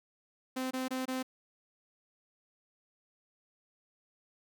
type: tone bursts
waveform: sawtooth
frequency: 258.7 Hz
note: C4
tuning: 19 cents flat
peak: -29 dBFS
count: 4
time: 0.56-1.229 s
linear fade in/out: 10 ms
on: 150 ms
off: 23 ms
effects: none